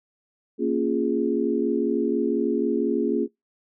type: chord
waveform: sine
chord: Bb minor seventh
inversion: none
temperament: equal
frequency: 233.1 / 277.2 / 349.2 / 415.3 Hz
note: Bb3 / Db4 / F4 / Ab4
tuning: 0 / 0 / 0 / 0 cents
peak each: -26 dBFS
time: 0.58-3.28 s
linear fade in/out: 50 ms
effects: noise-tail reverb RT60 0.2 s tail -25 dB re dry